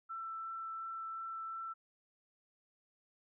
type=tone with vibrato; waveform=sine; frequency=1333 Hz; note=E6; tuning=19 cents sharp; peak=-40 dBFS; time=0.09-1.74 s; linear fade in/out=20 ms; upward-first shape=triangle; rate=2.8 Hz; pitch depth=9 cents each way; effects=none